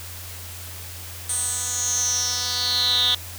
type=tone with band-pass filter sweep; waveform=10% pulse; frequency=246.9 Hz; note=B3; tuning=in tune; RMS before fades=-23 dBFS; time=1.29-3.15 s; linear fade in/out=5 ms; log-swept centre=8900 to 3500 Hz; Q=8.5; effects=added 88 Hz sine -38 dBFS peak until 3.38 s + white hiss -38 dBFS RMS until 3.38 s